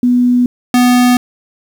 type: tone pair in turn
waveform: sine / square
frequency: 246.1 / 247.1 Hz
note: B3 / B3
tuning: -6 / +1 cents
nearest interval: unison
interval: 7 cents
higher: second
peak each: -7 dBFS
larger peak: neither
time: 0.03-0.46 / 0.74-1.17 s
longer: neither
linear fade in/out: 2 ms
effects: 7-bit